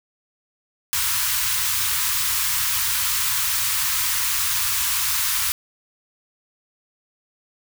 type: band-stop noise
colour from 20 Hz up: white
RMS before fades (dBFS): -22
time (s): 0.93-5.52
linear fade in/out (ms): 0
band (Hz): 130 to 910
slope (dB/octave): 96
effects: none